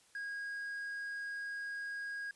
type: tone with quantisation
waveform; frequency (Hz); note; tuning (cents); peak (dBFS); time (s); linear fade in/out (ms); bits
triangle; 1638; G#6; -24; -37; 0.15-2.31; 2; 11
effects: white hiss -66 dBFS RMS until 2.35 s + resampled to 24000 Hz